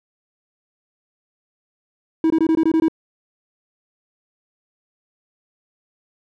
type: tone bursts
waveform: triangle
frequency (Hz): 322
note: E4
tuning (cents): -41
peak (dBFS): -11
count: 8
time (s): 2.24-2.883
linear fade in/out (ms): 2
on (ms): 62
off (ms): 21
effects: none